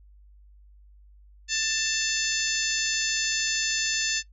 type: harmonic tone with a mistuned harmonic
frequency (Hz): 887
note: A5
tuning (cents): +14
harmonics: 2 / 3 / 4 / 5 / 6 / 7 / 8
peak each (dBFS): -32 / -32 / -32 / -32 / -32 / -32 / -32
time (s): 1.48-4.23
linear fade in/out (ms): 50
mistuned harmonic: 6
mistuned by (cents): -44
effects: noise-tail reverb RT60 0.1 s tail -17 dB re dry + added 50 Hz sine -50 dBFS peak until 4.32 s